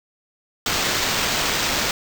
violet noise with sample-and-hold, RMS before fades -22 dBFS, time 0.66-1.91 s, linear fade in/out 2 ms, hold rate 11025 Hz, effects none

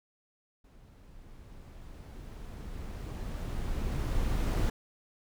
brown noise with level ramp, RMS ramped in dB -55 to -27 dBFS, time 0.64-4.7 s, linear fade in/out 5 ms, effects none

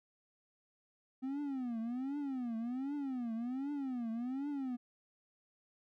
triangle tone with vibrato, 255.6 Hz, C4, 40 cents flat, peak -34 dBFS, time 1.22-4.77 s, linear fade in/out 20 ms, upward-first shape triangle, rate 1.3 Hz, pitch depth 250 cents each way, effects none

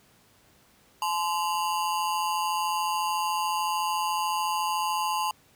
square ring-modulated tone, 946 Hz, A#5, 25 cents sharp, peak -23 dBFS, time 1.02-5.31 s, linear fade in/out 2 ms, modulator 86.9 Hz, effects pink hiss -60 dBFS RMS until 5.55 s + high-pass 60 Hz 12 dB/octave

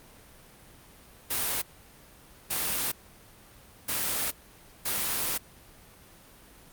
white noise bursts at uneven times, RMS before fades -29 dBFS, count 4, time 1.3-1.62 / 2.5-2.92 / 3.88-4.31 / 4.85-5.38 s, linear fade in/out 10 ms, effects pink hiss -53 dBFS RMS until 6.72 s + Opus 32 kbps

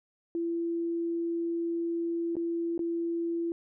sine tone with dropouts, 337.1 Hz, E4, 39 cents sharp, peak -28 dBFS, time 0.35-3.52 s, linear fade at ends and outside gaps 1 ms, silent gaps 2.355-2.367 / 2.778-2.792 s, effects none

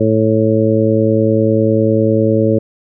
harmonic tone, 110 Hz, A2, in tune, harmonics 1 / 2 / 3 / 4 / 5, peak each -16 / -16 / -16 / -16 / -16 dBFS, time 0-2.59 s, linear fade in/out 10 ms, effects none

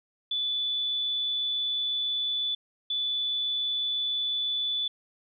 sine tone pair in turn, 3474 / 3474 Hz, A7 / A7, -23 / -23 cents, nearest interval unison, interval 0 cents, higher neither, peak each -26 dBFS, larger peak neither, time 0.31-2.55 / 2.9-4.88 s, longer first, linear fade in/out 5 ms, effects none

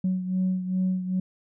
sine beating tone pair, 185 / 187.5 Hz, F#3 / F#3, 0 / +23 cents, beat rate 2.5 Hz, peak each -23 / -29 dBFS, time 0.04-1.2 s, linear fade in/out 5 ms, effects tanh soft clip ceiling -18 dBFS

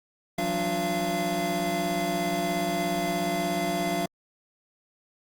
square tone cluster, 170.7 / 187.6 / 294.1 / 355.3 / 685 Hz, F3 / F#3 / D4 / F4 / F5, -39 / +24 / +3 / +30 / -34 cents, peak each -36 / -34 / -34 / -35 / -29 dBFS, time 0.38-4.06 s, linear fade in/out 5 ms, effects Opus 48 kbps

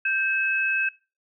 sine tone pair together, 1568 / 2580 Hz, G6 / E7, 0 / -38 cents, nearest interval major sixth, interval 862 cents, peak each -24 dBFS, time 0.05-0.89 s, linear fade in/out 5 ms, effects noise-tail reverb RT60 0.3 s tail -21 dB re dry

